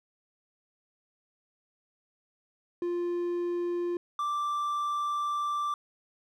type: tone pair in turn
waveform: triangle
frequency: 349.2 / 1174.6 Hz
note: F4 / D6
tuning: 0 / 0 cents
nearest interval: octave + major sixth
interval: 2100 cents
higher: second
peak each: -26 dBFS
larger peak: neither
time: 2.82-3.97 / 4.19-5.74 s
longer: second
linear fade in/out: 2 ms
effects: none